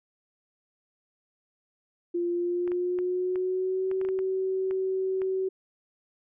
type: tone with pitch glide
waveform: sine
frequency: 347.3 to 378.7 Hz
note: F4 to F#4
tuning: -10 to +40 cents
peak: -25 dBFS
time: 2.14-5.49 s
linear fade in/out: 10 ms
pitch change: +150 cents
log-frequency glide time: 2.3-3.91 s
type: clicks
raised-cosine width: 0.5 ms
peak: -28 dBFS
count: 11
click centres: 2.677 / 2.718 / 2.988 / 3.358 / 3.914 / 4.014 / 4.05 / 4.088 / 4.19 / 4.71 / 5.218 s
effects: none